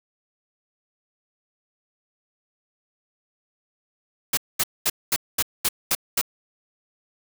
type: noise bursts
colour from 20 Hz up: white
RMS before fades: -21 dBFS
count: 8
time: 4.33-6.214 s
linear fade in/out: 5 ms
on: 43 ms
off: 220 ms
effects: none